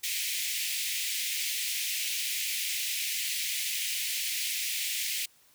pink high-pass noise, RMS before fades -32 dBFS, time 0.03-5.26 s, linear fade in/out 10 ms, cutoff 2100 Hz, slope 48 dB/octave, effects white hiss -62 dBFS RMS until 5.54 s

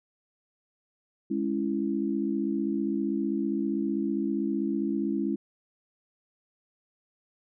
sine chord, C# minor, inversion second, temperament just, 207.9 / 277.2 / 332.6 Hz, G#3 / C#4 / E4, +2 / 0 / +16 cents, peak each -30 dBFS, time 1.3-5.36 s, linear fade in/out 10 ms, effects none

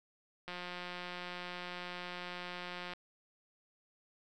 click train, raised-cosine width 0.3 ms, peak -27 dBFS, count 438, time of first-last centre 0.48-2.935 s, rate 178 Hz, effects none

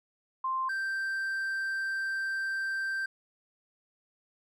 sine / triangle tone pair in turn, 1050 / 1567.7 Hz, C6 / G6, +6 / 0 cents, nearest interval perfect fifth, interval 694 cents, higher second, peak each -28 dBFS, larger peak neither, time 0.44-0.69 / 0.69-3.06 s, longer second, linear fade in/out 5 ms, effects none

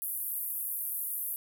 pink band-pass noise, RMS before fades -35 dBFS, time 0.02-1.36 s, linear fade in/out 0 ms, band 11000 to 15000 Hz, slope 48 dB/octave, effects none

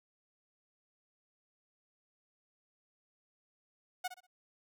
sawtooth tone with echo, 732 Hz, F#5, 19 cents flat, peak -30 dBFS, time 4.04-4.08 s, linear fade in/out 10 ms, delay 63 ms, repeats 3, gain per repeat -11 dB, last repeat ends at 4.269 s, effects none

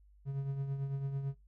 triangle tone with tremolo, 137.7 Hz, C#3, 11 cents flat, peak -29 dBFS, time 0.25-1.35 s, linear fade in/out 50 ms, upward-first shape triangle, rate 9 Hz, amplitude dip 55%, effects noise-tail reverb RT60 0.2 s tail -21 dB re dry + added 50 Hz sine -59 dBFS peak until 1.47 s

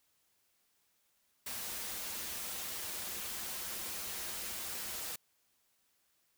white noise with comb filter, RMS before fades -41 dBFS, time 1.46-5.16 s, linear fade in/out 5 ms, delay 7.1 ms, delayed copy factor -0.55, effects white hiss -75 dBFS RMS until 6.37 s

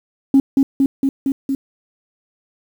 sine tone with echo, 271.7 Hz, C#4, 35 cents flat, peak -6 dBFS, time 0.34-0.4 s, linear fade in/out 2 ms, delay 230 ms, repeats 5, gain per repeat -2 dB, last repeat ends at 1.55 s, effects tanh soft clip ceiling -4 dBFS + 7-bit

